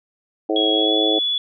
harmonic tone, 107.5 Hz, A2, 40 cents flat, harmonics 3 / 4 / 5 / 6 / 7, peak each -21 / -23 / -25 / -27 / -28 dBFS, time 0.49-1.19 s, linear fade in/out 5 ms
sine tone with pitch glide, 3322 to 3419 Hz, G#7 to G#7, 0 to +50 cents, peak -18 dBFS, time 0.56-1.38 s, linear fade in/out 2 ms, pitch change +50 cents, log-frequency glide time 0.72-0.96 s
effects none

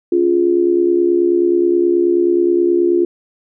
sine tone with amplitude modulation, 349.2 Hz, F4, in tune, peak -7 dBFS, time 0.12-3.05 s, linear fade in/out 5 ms, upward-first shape sine, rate 69.4 Hz, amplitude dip 75%, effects none

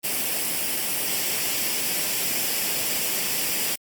white noise with comb filter, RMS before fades -25 dBFS, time 0.03-3.76 s, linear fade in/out 20 ms, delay 0.38 ms, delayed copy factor +0.5, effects high-pass 150 Hz 12 dB/octave + Opus 24 kbps

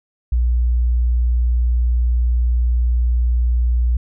sine tone, 60 Hz, B1, 49 cents flat, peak -13 dBFS, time 0.32-3.97 s, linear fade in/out 5 ms, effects none

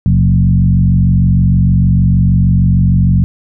sine tone with frequency modulation, 123.47 Hz, B2, in tune, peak -6 dBFS, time 0.06-3.24 s, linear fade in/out 0 ms, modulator 46.5 Hz, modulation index 1.4, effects none

